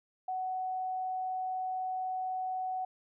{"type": "tone", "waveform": "sine", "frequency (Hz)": 746, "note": "F#5", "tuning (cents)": 14, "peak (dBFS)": -32, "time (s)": [0.28, 2.85], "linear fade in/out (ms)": 5, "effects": []}